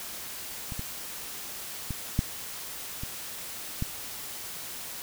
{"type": "clicks", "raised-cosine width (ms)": 5, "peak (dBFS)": [-24, -22, -20, -11, -23, -16], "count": 6, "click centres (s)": [0.722, 0.794, 1.907, 2.191, 3.035, 3.824], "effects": ["white hiss -39 dBFS RMS until 5.02 s"]}